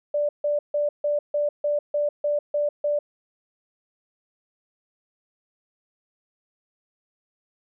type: tone bursts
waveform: sine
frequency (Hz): 587.3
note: D5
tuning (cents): 0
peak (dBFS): -20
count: 10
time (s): 0.14-2.99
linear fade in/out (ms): 5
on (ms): 150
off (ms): 150
effects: none